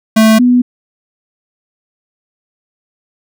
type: tone pair in turn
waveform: square / sine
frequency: 220 / 246.9 Hz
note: A3 / B3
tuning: 0 / 0 cents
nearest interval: major second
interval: 200 cents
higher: second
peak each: -5 dBFS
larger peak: neither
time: 0.16-0.39 / 0.39-0.62 s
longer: neither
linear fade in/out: 10 ms
effects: none